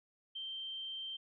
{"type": "tone", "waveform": "sine", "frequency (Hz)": 3136, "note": "G7", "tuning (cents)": 0, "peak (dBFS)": -40, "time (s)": [0.35, 1.17], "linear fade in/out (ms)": 10, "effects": []}